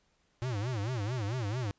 square tone with vibrato, 114 Hz, A#2, 38 cents flat, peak -32 dBFS, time 0.42-1.71 s, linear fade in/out 0 ms, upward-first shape sine, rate 4.5 Hz, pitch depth 240 cents each way, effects pink hiss -72 dBFS RMS until 1.78 s + resampled to 16000 Hz

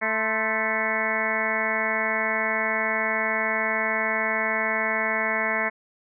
harmonic tone with a mistuned harmonic, 220 Hz, A3, in tune, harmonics 1 / 2 / 3 / 4 / 5 / 6 / 7 / 8 / 9 / 10, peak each -35 / -35 / -30 / -34 / -32 / -35 / -34 / -29 / -29 / -29 dBFS, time 0.01-5.7 s, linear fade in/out 20 ms, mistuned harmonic 5, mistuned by -75 cents, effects none

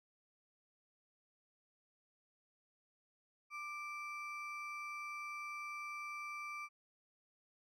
triangle ring-modulated tone, 1760 Hz, A6, in tune, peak -38 dBFS, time 3.5-6.69 s, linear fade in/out 50 ms, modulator 575 Hz, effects none

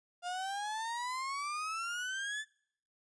35% pulse exponential sweep, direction up, 698.5 to 1760 Hz, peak -34 dBFS, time 0.22-2.45 s, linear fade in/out 50 ms, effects noise-tail reverb RT60 0.7 s tail -26 dB re dry + resampled to 22050 Hz

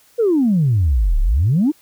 sine exponential two-way sweep, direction down then up, 493.9 to 33.11 to 329.9 Hz, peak -11 dBFS, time 0.18-1.72 s, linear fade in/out 20 ms, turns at 1.2 s, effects tanh soft clip ceiling -8 dBFS + white hiss -53 dBFS RMS until 1.81 s

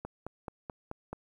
click train, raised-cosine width 1 ms, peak -24 dBFS, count 6, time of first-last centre 0.05-1.13 s, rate 4.63 Hz, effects 10-bit

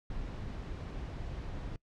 brown noise, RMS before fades -40 dBFS, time 0.1-1.76 s, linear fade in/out 2 ms, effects noise-tail reverb RT60 0.1 s tail -23 dB re dry + low-pass 5000 Hz 12 dB/octave

